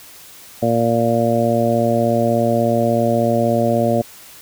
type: harmonic tone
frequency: 116.54 Hz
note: A#2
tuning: in tune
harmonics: 1 / 2 / 3 / 4 / 5 / 6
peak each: -22 / -19 / -24 / -23 / -18 / -22 dBFS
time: 0.62-4.02 s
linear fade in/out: 10 ms
effects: white hiss -41 dBFS RMS until 4.41 s